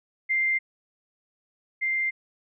sine tone pair in turn, 2095 / 2095 Hz, C7 / C7, +2 / +2 cents, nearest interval unison, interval 0 cents, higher neither, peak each -21 / -23 dBFS, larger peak first, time 0.29-0.59 / 1.81-2.11 s, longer neither, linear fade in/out 20 ms, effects none

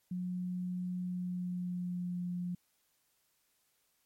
sine tone with pitch glide, 180.5 to 177.4 Hz, F#3 to F3, -43 to +27 cents, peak -34 dBFS, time 0.11-2.55 s, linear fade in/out 5 ms, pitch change -30 cents, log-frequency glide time 0.99-2.23 s, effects white hiss -75 dBFS RMS until 4.05 s + MP3 64 kbps

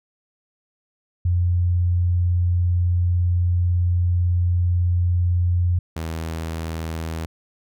sine / sawtooth tone pair in turn, 88.2 / 81.13 Hz, F2 / E2, +18 / -27 cents, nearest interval minor second, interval 145 cents, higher first, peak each -16 / -22 dBFS, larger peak first, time 1.25-5.79 / 5.96-7.26 s, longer first, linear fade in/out 5 ms, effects none

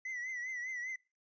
triangle tone with vibrato, 1997 Hz, B6, 19 cents sharp, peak -36 dBFS, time 0.05-0.96 s, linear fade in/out 5 ms, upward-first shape triangle, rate 5 Hz, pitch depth 87 cents each way, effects noise-tail reverb RT60 0.3 s tail -25 dB re dry + resampled to 16000 Hz

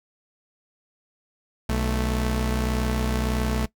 sawtooth tone pair together, 61.68 / 219.8 Hz, B1 / A3, -2 / -2 cents, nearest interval octave + minor seventh, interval 2200 cents, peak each -20 / -23 dBFS, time 1.69-3.66 s, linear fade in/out 5 ms, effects noise-tail reverb RT60 0.1 s tail -19 dB re dry

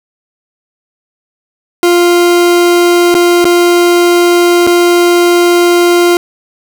40% pulse tone with dropouts, 349.2 Hz, F4, in tune, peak -4 dBFS, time 1.83-6.17 s, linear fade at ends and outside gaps 1 ms, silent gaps 3.143-3.15 / 3.444-3.452 / 4.668-4.673 s, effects none

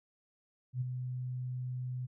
sine tone with ADSR envelope, 126.2 Hz, B2, 38 cents sharp, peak -29 dBFS, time 0.73-2.07 s, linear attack 80 ms, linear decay 19 ms, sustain -6 dB, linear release 21 ms, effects none

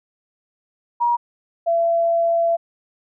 sine tone pair in turn, 953 / 673.9 Hz, A#5 / E5, +38 / +38 cents, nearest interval tritone, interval 600 cents, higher first, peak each -15 dBFS, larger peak neither, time 1-1.17 / 1.66-2.57 s, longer second, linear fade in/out 20 ms, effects none

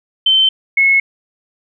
sine tone pair in turn, 3089 / 2184 Hz, G7 / C#7, -26 / -26 cents, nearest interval tritone, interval 600 cents, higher first, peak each -8 dBFS, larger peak neither, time 0.26-0.49 / 0.77-1 s, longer neither, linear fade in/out 5 ms, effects none

